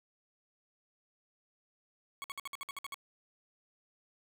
20% pulse tone bursts, 1108.7 Hz, C#6, in tune, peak -34 dBFS, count 10, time 2.22-2.943 s, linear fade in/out 0 ms, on 21 ms, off 57 ms, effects none

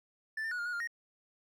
triangle tone with pitch steps, 1761 / 1796 / 1462 / 1410 / 1453 / 1402 / 1867 Hz, A6 / A6 / F#6 / F6 / F#6 / F6 / A#6, +1 / +35 / -21 / +16 / -32 / +6 / +2 cents, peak -32 dBFS, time 0.37-0.874 s, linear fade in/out 5 ms, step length 72 ms, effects none

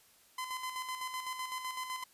sawtooth tone with tremolo, 1023 Hz, C6, 39 cents flat, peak -32 dBFS, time 0.38-2.04 s, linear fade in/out 5 ms, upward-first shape square, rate 7.9 Hz, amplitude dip 50%, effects white hiss -64 dBFS RMS until 2.13 s + resampled to 32000 Hz

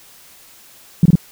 sine tone bursts, 168.4 Hz, E3, 37 cents sharp, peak -5 dBFS, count 3, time 1.03-1.155 s, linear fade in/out 2 ms, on 25 ms, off 25 ms, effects white hiss -45 dBFS RMS until 1.31 s

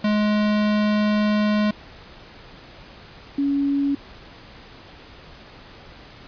square / sine tone pair in turn, 210.3 / 280.7 Hz, G#3 / C#4, +22 / +22 cents, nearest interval perfect fourth, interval 500 cents, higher second, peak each -18 / -18 dBFS, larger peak neither, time 0.04-1.71 / 3.38-3.95 s, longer first, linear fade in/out 5 ms, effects pink hiss -44 dBFS RMS until 6.27 s + resampled to 11025 Hz

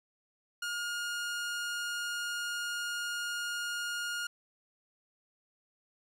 sawtooth tone, 1424 Hz, F6, 33 cents sharp, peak -30 dBFS, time 0.62-4.27 s, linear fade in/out 5 ms, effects low-pass 11000 Hz 12 dB/octave + 12-bit

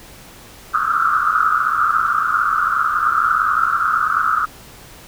white band-pass noise, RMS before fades -17 dBFS, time 0.73-4.46 s, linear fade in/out 20 ms, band 1200 to 1400 Hz, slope 96 dB/octave, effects pink hiss -41 dBFS RMS until 5.07 s

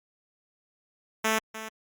5% pulse tone with echo, 220 Hz, A3, in tune, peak -12 dBFS, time 1.24-1.39 s, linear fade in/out 10 ms, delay 300 ms, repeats 1, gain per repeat -13 dB, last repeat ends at 1.69 s, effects Opus 48 kbps

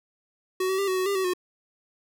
square tone with pitch steps, 372.9 / 380.2 / 396.2 / 373.9 / 371.7 / 399.4 / 378.5 / 362.1 Hz, F#4 / F#4 / G4 / F#4 / F#4 / G4 / F#4 / F#4, +14 / +47 / +18 / +18 / +8 / +32 / +39 / -37 cents, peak -24 dBFS, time 0.6-1.336 s, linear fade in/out 5 ms, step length 92 ms, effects none

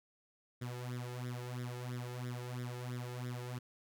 sawtooth tone with flanger, 123.47 Hz, B2, in tune, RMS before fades -42 dBFS, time 0.61-3.59 s, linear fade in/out 10 ms, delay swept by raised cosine 0.55 to 2.35 ms, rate 3 Hz, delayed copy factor +0.8, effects none

